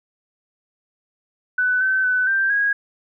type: tone with pitch steps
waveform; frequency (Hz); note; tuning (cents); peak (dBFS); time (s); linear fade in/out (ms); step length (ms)
sine; 1497 / 1534 / 1503 / 1574 / 1645; F#6 / G6 / F#6 / G6 / G#6; +20 / -38 / +27 / +7 / -17; -16; 1.58-2.73; 5; 230
effects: none